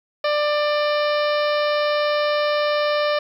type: harmonic tone with a mistuned harmonic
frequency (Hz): 593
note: D5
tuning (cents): +17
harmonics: 1 / 2 / 3 / 4 / 5 / 6 / 7 / 8 / 9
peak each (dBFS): -19 / -25 / -29 / -31 / -33 / -35 / -36 / -37 / -38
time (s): 0.24-3.19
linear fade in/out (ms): 5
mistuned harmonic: 6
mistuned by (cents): +49
effects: 9-bit